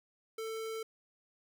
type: tone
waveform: square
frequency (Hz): 444.7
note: A4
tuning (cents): +18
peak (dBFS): -38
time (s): 0.38-0.83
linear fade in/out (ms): 5
effects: none